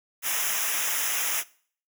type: noise with comb filter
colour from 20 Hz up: white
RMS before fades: -27 dBFS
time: 0.22-1.44 s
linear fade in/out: 50 ms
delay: 0.23 ms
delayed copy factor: -1
effects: noise-tail reverb RT60 0.5 s tail -21 dB re dry